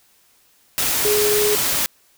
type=tone in noise; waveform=sine; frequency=418.5 Hz; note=G#4; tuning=13 cents sharp; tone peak=-17 dBFS; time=1.05-1.55 s; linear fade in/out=0 ms; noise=white; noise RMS=-20 dBFS; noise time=0.78-1.86 s; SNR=0 dB; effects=white hiss -57 dBFS RMS until 2.17 s